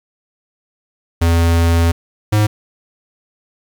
square tone pair in turn, 84 / 105.83 Hz, E2 / G#2, +33 / +33 cents, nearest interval major third, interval 400 cents, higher second, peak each -11 dBFS, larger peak neither, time 1.21-1.92 / 2.32-2.47 s, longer first, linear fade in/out 10 ms, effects 8-bit

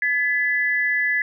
sine tone pair together, 1715 / 1998.9 Hz, A6 / B6, -45 / +20 cents, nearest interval minor third, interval 265 cents, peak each -21 dBFS, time 0.02-1.22 s, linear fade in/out 2 ms, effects none

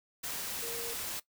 sine tone in noise, 466.2 Hz, A#4, in tune, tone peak -41 dBFS, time 0.62-0.94 s, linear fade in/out 10 ms, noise white, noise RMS -38 dBFS, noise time 0.23-1.2 s, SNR -6 dB, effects noise-tail reverb RT60 0.1 s tail -18 dB re dry

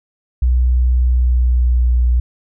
sine tone with pitch glide, 62 to 60.62 Hz, B1 to B1, +7 to -32 cents, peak -10 dBFS, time 0.42-2.2 s, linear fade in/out 5 ms, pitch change -39 cents, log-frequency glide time 1.04-2.05 s, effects none

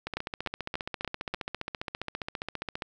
two click trains, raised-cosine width 0.3 ms, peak -17 / -15 dBFS, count 42 / 5, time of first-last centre 0.07-2.822 / 0.17-1.34 s, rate 14.9 / 3.42 Hz, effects none

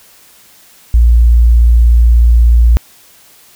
sine tone, 58.3 Hz, A#1, 1 cent sharp, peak -3 dBFS, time 0.94-2.77 s, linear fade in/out 0 ms, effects white hiss -43 dBFS RMS until 3.55 s

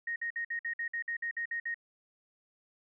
sine tone bursts, 1864.7 Hz, A#6, in tune, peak -32 dBFS, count 12, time 0.07-1.744 s, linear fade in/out 5 ms, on 90 ms, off 54 ms, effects none

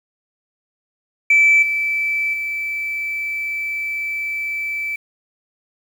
sine tone with level steps, 2318 Hz, D7, 23 cents flat, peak -8 / -17 / -21 dBFS, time 1.3-4.96 s, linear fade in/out 5 ms, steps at 1.62 / 2.33 s, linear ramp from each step 10 ms, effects tanh soft clip ceiling -6 dBFS + 7-bit

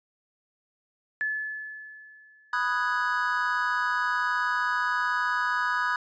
sine tone with exponential decay, 1726 Hz, A6, 34 cents flat, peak -24 dBFS, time 1.21-2.78 s, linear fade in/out 0 ms, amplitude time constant 340 ms
triangle chord, G# minor seventh, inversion first, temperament equal, 987.8 / 1244.5 / 1480 / 1661.2 Hz, B5 / D#6 / F#6 / G#6, 0 / 0 / 0 / 0 cents, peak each -28 dBFS, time 2.53-5.96 s, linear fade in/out 2 ms
effects resampled to 16000 Hz

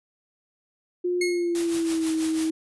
sine tone with pitch glide, 356.3 to 319.3 Hz, F4 to D#4, +35 to +45 cents, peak -22 dBFS, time 1.04-2.51 s, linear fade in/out 10 ms, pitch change -190 cents, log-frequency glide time 1.21-2.11 s
sawtooth tone with exponential decay, 2166 Hz, C#7, 41 cents flat, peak -20 dBFS, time 1.21-1.62 s, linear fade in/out 5 ms, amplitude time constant 88 ms
white noise with tremolo, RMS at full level -32 dBFS, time 1.55-2.5 s, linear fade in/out 0 ms, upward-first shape triangle, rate 6.1 Hz, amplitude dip 70%
effects resampled to 24000 Hz

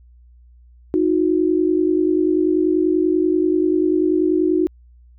sine tone pair together, 313 / 363.3 Hz, D#4 / F#4, +10 / -32 cents, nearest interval minor third, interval 258 cents, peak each -17 dBFS, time 0.94-4.67 s, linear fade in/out 0 ms, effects added 60 Hz sine -45 dBFS peak until 5.18 s

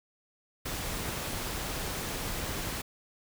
pink noise, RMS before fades -35 dBFS, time 0.65-2.82 s, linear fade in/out 10 ms, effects none

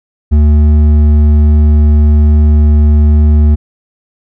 sine tone with hard clipping, 74.9 Hz, D2, 35 cents sharp, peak -5 dBFS, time 0.31-3.56 s, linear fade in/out 20 ms, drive 7 dB, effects none

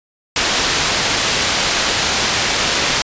white low-pass noise, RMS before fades -17 dBFS, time 0.36-3.02 s, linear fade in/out 2 ms, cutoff 5400 Hz, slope 12 dB/octave, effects resampled to 16000 Hz

